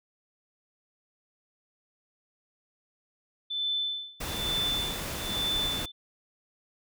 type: tone with tremolo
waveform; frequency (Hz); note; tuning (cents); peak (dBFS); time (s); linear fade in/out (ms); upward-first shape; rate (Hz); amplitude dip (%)
sine; 3520; A7; 0; -26; 3.5-5.92; 10; sine; 1.1; 95
type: noise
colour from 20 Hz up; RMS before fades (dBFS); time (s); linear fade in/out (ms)
pink; -35; 4.2-5.86; 10
effects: none